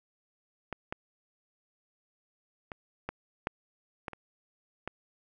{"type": "clicks", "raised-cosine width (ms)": 0.5, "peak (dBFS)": [-20, -19, -24, -19, -14, -20, -28, -20], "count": 8, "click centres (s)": [0.727, 0.925, 2.718, 3.09, 3.471, 4.082, 4.133, 4.876], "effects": []}